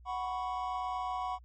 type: chord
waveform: triangle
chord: F# suspended fourth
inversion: none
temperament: equal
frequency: 740 / 987.8 / 1108.7 Hz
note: F#5 / B5 / C#6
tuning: 0 / 0 / 0 cents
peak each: -34 / -36 / -37 dBFS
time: 0.05-1.39 s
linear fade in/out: 50 ms
effects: added 60 Hz sine -52 dBFS peak until 1.44 s + MP3 32 kbps